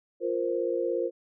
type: chord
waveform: sine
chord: F suspended fourth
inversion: none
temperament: equal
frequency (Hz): 349.2 / 466.2 / 523.3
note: F4 / Bb4 / C5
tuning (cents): 0 / 0 / 0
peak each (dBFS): -30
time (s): 0.2-1.11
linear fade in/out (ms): 50
effects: none